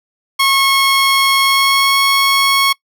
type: tone with pitch glide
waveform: 15% pulse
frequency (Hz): 1091 to 1099.9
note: C#6 to C#6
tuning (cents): -28 to -14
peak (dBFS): -4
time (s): 0.39-2.73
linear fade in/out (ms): 10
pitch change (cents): +14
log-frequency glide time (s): 1.44-1.99
effects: noise-tail reverb RT60 0.1 s tail -23 dB re dry